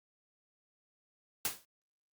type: noise with exponential decay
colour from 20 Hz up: white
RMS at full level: -30 dBFS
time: 1.45-1.65 s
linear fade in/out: 1 ms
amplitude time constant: 42 ms
effects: Opus 48 kbps